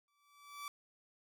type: tone with exponential growth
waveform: sawtooth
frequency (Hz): 1157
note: D6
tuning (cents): -26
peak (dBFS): -37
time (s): 0.08-0.68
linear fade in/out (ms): 1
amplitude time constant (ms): 130
effects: none